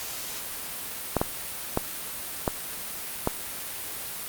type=clicks; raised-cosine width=1 ms; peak=-8 dBFS; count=5; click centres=1.167 / 1.215 / 1.774 / 2.478 / 3.274 s; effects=white hiss -35 dBFS RMS until 4.28 s + Opus 48 kbps